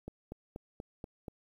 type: click train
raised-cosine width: 2 ms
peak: -28 dBFS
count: 6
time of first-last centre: 0.08-1.282 s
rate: 4.16 Hz
effects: 10-bit